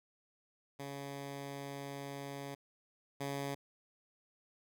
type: tone pair in turn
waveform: 10% pulse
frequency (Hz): 140 / 140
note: C#3 / C#3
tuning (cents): +18 / +18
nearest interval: unison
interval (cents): 0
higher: neither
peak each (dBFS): -34 / -29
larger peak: second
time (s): 0.79-2.55 / 3.2-3.55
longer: first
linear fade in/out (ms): 10
effects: none